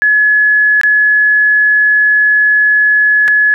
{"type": "tone with dropouts", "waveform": "sine", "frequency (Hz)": 1700, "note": "G#6", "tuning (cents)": 40, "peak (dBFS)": -6, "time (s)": [0.02, 3.54], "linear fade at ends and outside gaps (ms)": 0, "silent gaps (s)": [[0.813, 0.834], [3.279, 3.282]], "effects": []}